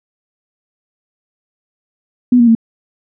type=tone with pitch steps; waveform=sine; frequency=246.8 / 236.6 / 226.8 Hz; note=B3 / A#3 / A#3; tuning=-1 / +26 / -47 cents; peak=-5 dBFS; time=2.32-2.551 s; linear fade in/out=5 ms; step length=77 ms; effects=none